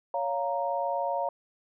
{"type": "chord", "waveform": "sine", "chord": "Bb minor", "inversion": "first", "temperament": "just", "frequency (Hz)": [559.4, 699.2, 932.3], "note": ["Db5", "F5", "Bb5"], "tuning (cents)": [16, 2, 0], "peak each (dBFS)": -31, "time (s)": [0.14, 1.29], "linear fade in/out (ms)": 2, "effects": []}